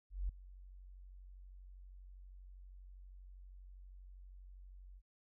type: tone with ADSR envelope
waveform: sine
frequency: 46.25 Hz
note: F#1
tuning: in tune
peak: -33 dBFS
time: 0.1-5.02 s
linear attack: 190 ms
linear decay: 6 ms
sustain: -19 dB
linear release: 52 ms
effects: none